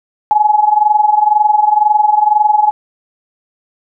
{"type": "tone with amplitude modulation", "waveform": "sine", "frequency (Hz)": 845, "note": "G#5", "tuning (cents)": 30, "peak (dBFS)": -4, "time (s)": [0.31, 2.71], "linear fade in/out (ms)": 0, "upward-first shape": "sine", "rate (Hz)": 22, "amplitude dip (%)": 80, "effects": []}